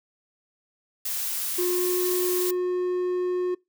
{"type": "noise", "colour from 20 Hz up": "blue", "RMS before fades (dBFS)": -29, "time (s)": [1.05, 2.51], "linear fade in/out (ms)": 5}
{"type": "tone with pitch glide", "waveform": "triangle", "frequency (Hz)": [357.8, 361.3], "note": ["F4", "F#4"], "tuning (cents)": [42, -41], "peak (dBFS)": -21, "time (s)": [1.58, 3.55], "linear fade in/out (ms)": 10, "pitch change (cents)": 17, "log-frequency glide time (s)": [1.7, 1.94]}
{"effects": ["noise-tail reverb RT60 0.2 s tail -23 dB re dry"]}